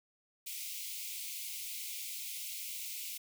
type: high-pass noise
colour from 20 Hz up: white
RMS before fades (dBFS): -42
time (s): 0.46-3.18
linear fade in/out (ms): 10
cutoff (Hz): 2100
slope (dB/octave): 96
effects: none

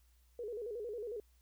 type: tone with vibrato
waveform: sine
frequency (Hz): 448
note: A4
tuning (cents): +31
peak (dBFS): -39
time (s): 0.39-1.2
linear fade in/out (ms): 2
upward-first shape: square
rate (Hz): 11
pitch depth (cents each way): 120
effects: added 60 Hz sine -65 dBFS peak until 1.41 s + white hiss -75 dBFS RMS until 1.41 s

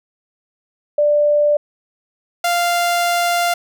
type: tone pair in turn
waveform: sine / sawtooth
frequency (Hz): 590 / 696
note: D5 / F5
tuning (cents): +8 / -6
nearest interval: minor third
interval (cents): 286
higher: second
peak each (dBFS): -11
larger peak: neither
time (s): 0.98-1.57 / 2.44-3.54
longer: second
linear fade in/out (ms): 5
effects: none

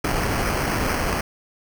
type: noise with sample-and-hold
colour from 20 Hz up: pink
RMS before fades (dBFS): -23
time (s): 0.04-1.21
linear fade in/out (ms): 5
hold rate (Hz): 3675
effects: none

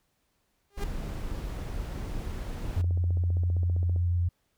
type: tone with exponential growth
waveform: sawtooth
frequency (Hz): 403.3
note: G4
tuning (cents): +49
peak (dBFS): -29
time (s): 0.7-0.84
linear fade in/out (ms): 5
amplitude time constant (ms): 30
type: noise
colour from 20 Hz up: brown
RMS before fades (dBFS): -34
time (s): 0.77-2.82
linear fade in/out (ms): 10
type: click train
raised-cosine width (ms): 2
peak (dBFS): -29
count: 22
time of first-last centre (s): 2.58-3.962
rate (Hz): 15.2
type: tone with vibrato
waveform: sine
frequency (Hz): 87.4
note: F2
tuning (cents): +2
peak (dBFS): -23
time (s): 2.76-4.29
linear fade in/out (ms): 10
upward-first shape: square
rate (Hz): 8.8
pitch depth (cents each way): 9
effects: pink hiss -74 dBFS RMS until 4.57 s

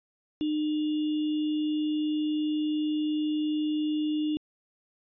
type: tone with sample-and-hold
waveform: sine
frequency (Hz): 303.8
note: D#4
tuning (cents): -41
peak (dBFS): -25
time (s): 0.41-4.37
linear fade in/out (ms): 0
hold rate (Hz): 3150
effects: resampled to 11025 Hz

